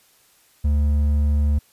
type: tone with hard clipping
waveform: triangle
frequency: 73.42 Hz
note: D2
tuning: in tune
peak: -17 dBFS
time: 0.64-1.59 s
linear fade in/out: 10 ms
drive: 8 dB
effects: white hiss -57 dBFS RMS until 1.72 s + resampled to 32000 Hz